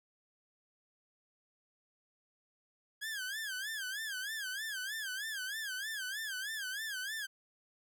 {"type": "tone with vibrato", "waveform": "sawtooth", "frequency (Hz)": 1635, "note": "G#6", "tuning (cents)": -28, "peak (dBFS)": -34, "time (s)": [3.01, 7.27], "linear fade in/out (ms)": 20, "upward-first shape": "sine", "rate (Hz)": 3.2, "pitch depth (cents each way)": 160, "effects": []}